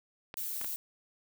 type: clicks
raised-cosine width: 0.3 ms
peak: -25 dBFS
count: 3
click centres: 0.341 / 0.614 / 0.645 s
type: noise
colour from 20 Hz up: violet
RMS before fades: -37 dBFS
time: 0.37-0.76 s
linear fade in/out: 0 ms
effects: none